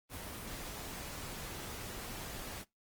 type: noise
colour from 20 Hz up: pink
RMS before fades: -44 dBFS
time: 0.09-2.65 s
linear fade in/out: 50 ms
effects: noise-tail reverb RT60 0.2 s tail -23 dB re dry + Opus 24 kbps